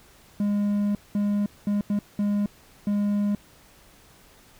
triangle tone bursts at uneven times, 204.8 Hz, G#3, 24 cents flat, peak -19 dBFS, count 6, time 0.4-0.95 / 1.15-1.46 / 1.67-1.81 / 1.9-1.99 / 2.19-2.46 / 2.87-3.35 s, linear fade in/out 2 ms, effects pink hiss -54 dBFS RMS until 4.59 s

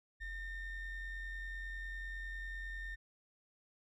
triangle ring-modulated tone, 929 Hz, A#5, 6 cents flat, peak -36 dBFS, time 0.2-2.96 s, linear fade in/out 20 ms, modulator 884 Hz, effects none

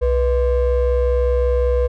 triangle ring-modulated tone, 276.7 Hz, C#4, 3 cents flat, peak -9 dBFS, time 0.01-1.88 s, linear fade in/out 20 ms, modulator 214 Hz, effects none

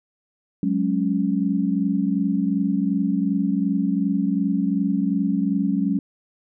sine chord, F# suspended second, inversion none, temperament equal, 185 / 207.7 / 277.2 Hz, F#3 / G#3 / C#4, 0 / 0 / 0 cents, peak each -23 dBFS, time 0.63-5.99 s, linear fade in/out 2 ms, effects none

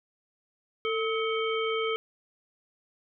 harmonic tone with a mistuned harmonic, 447.1 Hz, A4, 28 cents sharp, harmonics 1 / 3 / 5 / 7, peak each -28 / -33 / -35 / -36 dBFS, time 0.85-1.96 s, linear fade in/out 0 ms, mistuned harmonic 3, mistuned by -78 cents, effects none

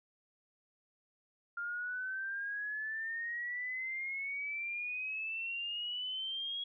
sine exponential sweep, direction up, 1396.9 to 3322 Hz, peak -36 dBFS, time 1.57-6.64 s, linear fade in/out 5 ms, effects none

